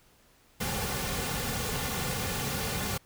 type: noise with comb filter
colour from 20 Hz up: pink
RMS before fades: -32 dBFS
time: 0.6-2.98 s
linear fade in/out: 10 ms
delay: 3.1 ms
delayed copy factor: -0.6
effects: pink hiss -62 dBFS RMS until 3.05 s